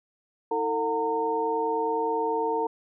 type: tone cluster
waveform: sine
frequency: 321 / 450.3 / 727 / 915 Hz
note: E4 / A4 / F#5 / A#5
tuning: -46 / +40 / -31 / -32 cents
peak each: -34 / -27 / -36 / -27 dBFS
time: 0.51-2.67 s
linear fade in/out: 5 ms
effects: none